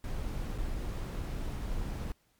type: noise with dropouts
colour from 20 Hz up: brown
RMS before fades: -35 dBFS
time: 0.04-2.12 s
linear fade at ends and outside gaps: 1 ms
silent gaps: 0.579-0.583 s
effects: pink hiss -71 dBFS RMS until 2.39 s + MP3 96 kbps